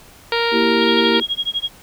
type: harmonic tone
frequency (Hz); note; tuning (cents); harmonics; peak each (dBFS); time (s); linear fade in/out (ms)
466.2; A#4; 0; 1 / 2 / 3 / 4 / 5 / 6 / 7 / 8 / 9 / 10; -20 / -23 / -25 / -26 / -27 / -28 / -28 / -29 / -30 / -30; 0.32-1.2; 2
type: chord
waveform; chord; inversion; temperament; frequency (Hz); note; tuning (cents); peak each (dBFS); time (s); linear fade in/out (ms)
sine; E diminished; second; equal; 233.1 / 329.6 / 392; Bb3 / E4 / G4; 0 / 0 / 0; -20; 0.51-1.23; 50
type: tone with tremolo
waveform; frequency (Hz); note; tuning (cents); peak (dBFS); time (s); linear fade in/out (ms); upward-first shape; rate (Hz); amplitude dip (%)
sine; 3281; G#7; -22; -16; 0.8-1.7; 50; sine; 12; 100
effects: pink hiss -45 dBFS RMS until 1.82 s